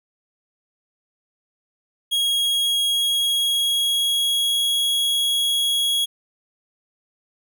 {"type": "tone with pitch glide", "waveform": "45% pulse", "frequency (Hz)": [3294, 3323], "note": ["G#7", "G#7"], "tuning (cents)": [-15, 0], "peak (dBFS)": -18, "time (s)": [2.11, 6.06], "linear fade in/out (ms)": 20, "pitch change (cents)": 15, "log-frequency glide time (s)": [2.32, 4.84], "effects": []}